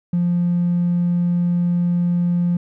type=tone; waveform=triangle; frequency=174.61 Hz; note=F3; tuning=in tune; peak=-12 dBFS; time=0.13-2.57 s; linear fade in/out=5 ms; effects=tanh soft clip ceiling -12 dBFS

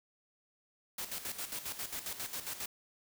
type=noise with tremolo; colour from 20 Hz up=white; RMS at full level=-39 dBFS; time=0.98-2.66 s; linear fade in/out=5 ms; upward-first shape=square; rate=7.4 Hz; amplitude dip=65%; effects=none

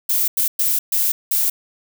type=noise bursts at uneven times; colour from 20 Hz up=violet; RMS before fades=-18 dBFS; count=5; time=0.09-0.28 / 0.37-0.48 / 0.59-0.79 / 0.92-1.12 / 1.31-1.5 s; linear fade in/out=5 ms; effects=none

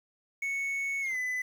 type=tone with pitch glide; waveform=triangle; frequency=2212 to 2005 Hz; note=C#7 to B6; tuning=-4 to +26 cents; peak=-28 dBFS; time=0.42-1.42 s; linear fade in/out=5 ms; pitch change=-170 cents; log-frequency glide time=1.01-1.17 s; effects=9-bit

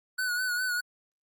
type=tone with vibrato; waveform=square; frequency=1480 Hz; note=F#6; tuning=in tune; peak=-28 dBFS; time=0.18-0.81 s; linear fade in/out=10 ms; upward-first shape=sine; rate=4.9 Hz; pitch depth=46 cents each way; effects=Opus 48 kbps

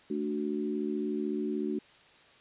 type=chord; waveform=sine; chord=D major; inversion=second; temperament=equal; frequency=220 / 293.7 / 370 Hz; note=A3 / D4 / F#4; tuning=0 / 0 / 0 cents; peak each=-34 dBFS; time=0.1-1.79 s; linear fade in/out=5 ms; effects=white hiss -58 dBFS RMS until 2.4 s + resampled to 8000 Hz

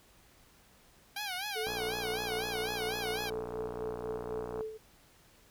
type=tone with vibrato; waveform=10% pulse; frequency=779 Hz; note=G5; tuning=11 cents flat; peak=-27 dBFS; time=1.16-3.3 s; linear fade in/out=5 ms; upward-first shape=sine; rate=4 Hz; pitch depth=140 cents each way
type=tone with tremolo; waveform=sine; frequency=437.3 Hz; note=A4; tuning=11 cents flat; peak=-34 dBFS; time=1.55-4.78 s; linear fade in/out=20 ms; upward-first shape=sine; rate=4 Hz; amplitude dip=65%
type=click train; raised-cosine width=1 ms; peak=-26 dBFS; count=177; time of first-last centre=1.67-4.608 s; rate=59.9 Hz
effects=pink hiss -62 dBFS RMS until 5.5 s

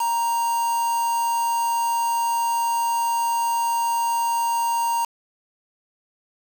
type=tone with quantisation; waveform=triangle; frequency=932.3 Hz; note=A#5; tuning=in tune; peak=-18 dBFS; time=0-5.05 s; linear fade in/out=5 ms; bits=5; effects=none

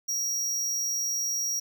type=tone; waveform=square; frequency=5680 Hz; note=F8; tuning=28 cents sharp; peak=-27 dBFS; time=0.08-1.6 s; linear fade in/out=10 ms; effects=none

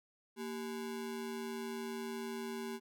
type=ring-modulated tone; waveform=square; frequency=311.1 Hz; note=D#4; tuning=in tune; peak=-37 dBFS; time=0.36-2.8 s; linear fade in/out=50 ms; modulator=79.2 Hz; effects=none

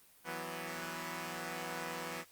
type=chord; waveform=5% pulse; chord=E suspended second; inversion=none; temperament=equal; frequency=164.81 / 185 / 246.9 Hz; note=E3 / F#3 / B3; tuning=0 / 0 / 0 cents; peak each=-32 / -34 / -33 dBFS; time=0.24-2.25 s; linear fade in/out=50 ms; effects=white hiss -63 dBFS RMS until 2.31 s + Opus 32 kbps

